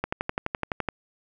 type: click train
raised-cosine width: 0.5 ms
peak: -11 dBFS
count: 11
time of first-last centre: 0.04-0.887 s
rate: 11.8 Hz
effects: none